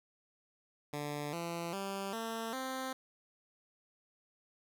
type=tone with pitch steps; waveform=10% pulse; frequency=146.83 / 169.64 / 195.99 / 226.4 / 261.6 Hz; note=D3 / E3 / G3 / A3 / C4; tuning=0 / +50 / 0 / +50 / 0 cents; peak=-29 dBFS; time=0.93-2.93 s; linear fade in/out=5 ms; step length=400 ms; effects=none